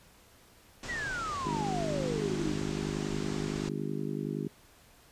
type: low-pass noise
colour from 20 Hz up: pink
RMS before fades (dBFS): -41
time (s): 0.83-3.69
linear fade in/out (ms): 2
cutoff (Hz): 8100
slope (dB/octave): 48
type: exponential sweep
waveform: sine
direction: down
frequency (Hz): 2000 to 293.7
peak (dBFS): -33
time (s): 0.88-2.53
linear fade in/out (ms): 20
type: harmonic tone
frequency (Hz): 50.7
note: G#1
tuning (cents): -41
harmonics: 3 / 4 / 5 / 6 / 7 / 8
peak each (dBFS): -37 / -38 / -39 / -40 / -40 / -41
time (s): 1.45-4.48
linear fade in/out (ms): 5
effects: pink hiss -59 dBFS RMS until 5.11 s + resampled to 32000 Hz